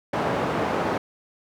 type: band-pass noise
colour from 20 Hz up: white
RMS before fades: -25 dBFS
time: 0.13-0.98 s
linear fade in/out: 5 ms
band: 130 to 840 Hz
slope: 12 dB/octave
effects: none